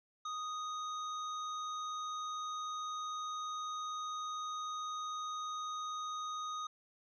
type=tone; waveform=square; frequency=1244.5 Hz; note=D#6; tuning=in tune; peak=-39 dBFS; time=0.25-6.67 s; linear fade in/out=5 ms; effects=resampled to 16000 Hz